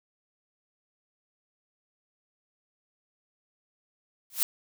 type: noise with exponential growth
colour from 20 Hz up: blue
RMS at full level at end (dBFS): -20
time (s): 4.3-4.43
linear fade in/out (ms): 1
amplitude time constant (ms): 28
effects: none